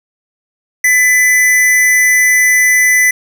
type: tone with amplitude modulation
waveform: square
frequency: 2000 Hz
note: B6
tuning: 21 cents sharp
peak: -6 dBFS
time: 0.84-3.11 s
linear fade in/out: 5 ms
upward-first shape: sine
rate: 249 Hz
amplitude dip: 35%
effects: none